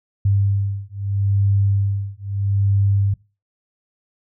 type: beating tone pair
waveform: sine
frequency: 99.1 / 99.88 Hz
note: G2 / G2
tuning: +19 / +33 cents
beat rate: 0.78 Hz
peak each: -19 dBFS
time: 0.25-3.14 s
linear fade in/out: 5 ms
effects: noise-tail reverb RT60 0.3 s tail -22 dB re dry